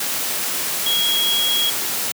sine tone in noise, 3300 Hz, G#7, 12 cents flat, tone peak -17 dBFS, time 0.86-1.7 s, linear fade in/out 5 ms, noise white, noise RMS -23 dBFS, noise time 0-2.12 s, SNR +3 dB, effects high-pass 150 Hz 12 dB/octave

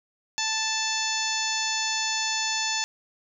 harmonic tone with a mistuned harmonic, 880 Hz, A5, in tune, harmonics 1 / 2 / 3 / 4 / 5 / 6 / 7 / 8, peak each -33 / -33 / -33 / -33 / -33 / -33 / -33 / -33 dBFS, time 0.38-2.84 s, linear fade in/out 0 ms, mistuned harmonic 8, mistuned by -29 cents, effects none

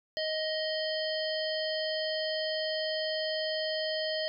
harmonic tone, 626 Hz, D#5, 10 cents sharp, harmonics 1 / 3 / 5 / 7 / 8, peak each -32 / -39 / -38 / -38 / -40 dBFS, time 0.17-4.28 s, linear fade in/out 0 ms, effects none

